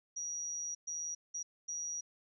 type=tone bursts at uneven times; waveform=sine; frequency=5770 Hz; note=F#8; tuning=44 cents flat; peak=-37 dBFS; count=4; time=0.16-0.75 / 0.87-1.15 / 1.34-1.43 / 1.68-2.01 s; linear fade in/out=10 ms; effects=none